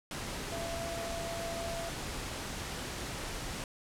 sine tone in noise, 673 Hz, E5, 36 cents sharp, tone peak -38 dBFS, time 0.52-1.89 s, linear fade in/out 2 ms, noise pink, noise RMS -39 dBFS, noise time 0.11-3.64 s, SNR -2 dB, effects low-pass 10000 Hz 12 dB/octave

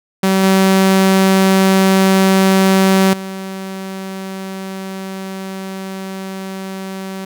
sawtooth tone with level steps, 191.3 Hz, G3, 42 cents flat, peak -7 / -5 / -20 dBFS, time 0.23-7.25 s, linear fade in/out 5 ms, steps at 0.43 / 3.13 s, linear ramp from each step 5 ms, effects none

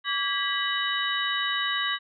sine tone cluster, 1149 / 1633 / 1959 / 2981 / 3810 Hz, D6 / G#6 / B6 / F#7 / A#7, -38 / -30 / -15 / +12 / +37 cents, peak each -31 dBFS, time 0.04-1.99 s, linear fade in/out 50 ms, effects none

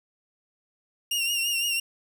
sawtooth tone with vibrato, 2794 Hz, F7, in tune, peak -21 dBFS, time 1.11-1.8 s, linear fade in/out 5 ms, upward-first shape triangle, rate 5.9 Hz, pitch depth 58 cents each way, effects none

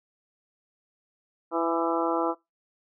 harmonic tone with a mistuned harmonic, 166.4 Hz, E3, 17 cents sharp, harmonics 2 / 3 / 4 / 5 / 6 / 7 / 8, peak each -28 / -30 / -31 / -32 / -33 / -33 / -34 dBFS, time 1.51-2.35 s, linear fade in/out 50 ms, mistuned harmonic 7, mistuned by +29 cents, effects noise-tail reverb RT60 0.2 s tail -23 dB re dry

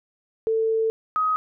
sine tone pair in turn, 445.7 / 1260.6 Hz, A4 / D#6, +22 / +22 cents, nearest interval octave + tritone, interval 1800 cents, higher second, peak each -19 / -19 dBFS, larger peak neither, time 0.47-0.9 / 1.16-1.36 s, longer first, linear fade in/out 0 ms, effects none

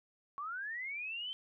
sine linear sweep, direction up, 1098 to 3118 Hz, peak -38 dBFS, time 0.38-1.33 s, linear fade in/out 0 ms, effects none

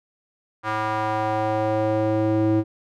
square tone with band-pass filter sweep, 108.6 Hz, A2, 22 cents flat, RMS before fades -22 dBFS, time 0.63-2.64 s, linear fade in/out 50 ms, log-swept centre 1200 to 330 Hz, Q 2, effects none

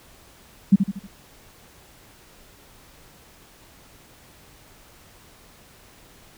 sine tone with echo, 196 Hz, G3, in tune, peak -8 dBFS, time 0.72-0.76 s, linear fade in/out 10 ms, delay 78 ms, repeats 4, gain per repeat -7 dB, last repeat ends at 1.072 s, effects pink hiss -51 dBFS RMS until 6.37 s

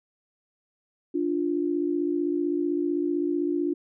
sine tone pair together, 293.5 / 349.2 Hz, D4 / F4, -1 / 0 cents, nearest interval minor third, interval 301 cents, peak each -26 dBFS, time 1.14-3.74 s, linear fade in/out 10 ms, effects none

